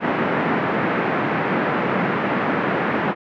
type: band-pass noise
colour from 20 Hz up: pink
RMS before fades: -21 dBFS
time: 0-3.15 s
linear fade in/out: 50 ms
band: 160 to 2100 Hz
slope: 24 dB/octave
effects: none